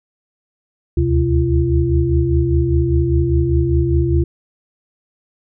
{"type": "tone cluster", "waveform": "sine", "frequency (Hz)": [73.3, 78.3, 129, 341.7], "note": ["D2", "D#2", "C3", "F4"], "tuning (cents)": [-3, 11, -24, -38], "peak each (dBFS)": -18, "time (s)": [0.97, 4.24], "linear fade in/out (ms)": 5, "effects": []}